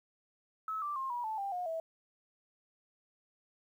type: tone with pitch steps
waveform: sine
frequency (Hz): 1295 / 1173.9 / 1064.1 / 964.6 / 874.4 / 792.6 / 718.4 / 651.3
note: E6 / D6 / C6 / B5 / A5 / G5 / F5 / E5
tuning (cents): -31 / -1 / +29 / -41 / -11 / +19 / +49 / -21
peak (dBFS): -34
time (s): 0.68-1.8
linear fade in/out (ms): 2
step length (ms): 140
effects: 11-bit